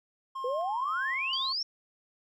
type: tone with tremolo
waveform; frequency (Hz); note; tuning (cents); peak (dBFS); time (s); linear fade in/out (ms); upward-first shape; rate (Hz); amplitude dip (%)
triangle; 1065; C6; +30; -32; 0.35-1.53; 10; square; 1.9; 30
type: exponential sweep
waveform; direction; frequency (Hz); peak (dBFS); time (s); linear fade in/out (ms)
sine; up; 475.4 to 5588; -29; 0.44-1.63; 5
type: tone with exponential decay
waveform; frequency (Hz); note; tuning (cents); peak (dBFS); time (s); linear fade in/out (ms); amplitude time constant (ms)
sine; 4713; D8; +5; -31; 1.33-1.61; 2; 60
effects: none